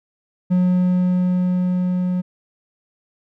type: tone with level ramp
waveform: triangle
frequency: 181.1 Hz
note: F#3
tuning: 37 cents flat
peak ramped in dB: -11 to -16 dBFS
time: 0.5-2.22 s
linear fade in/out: 20 ms
effects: none